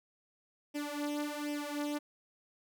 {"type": "tone with flanger", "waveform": "sawtooth", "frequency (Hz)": 293.7, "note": "D4", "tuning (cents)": 0, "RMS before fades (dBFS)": -37, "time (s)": [0.74, 1.99], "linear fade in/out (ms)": 20, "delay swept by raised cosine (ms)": [0.36, 3.76], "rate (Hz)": 1.3, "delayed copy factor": 0.8, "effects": []}